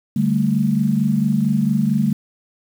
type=chord; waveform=sine; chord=D suspended fourth; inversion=none; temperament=just; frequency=146.83 / 195.78 / 220.2 Hz; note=D3 / G3 / A3; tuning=0 / -2 / +2 cents; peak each=-21 / -19 / -18 dBFS; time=0.16-2.13 s; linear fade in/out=5 ms; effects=7-bit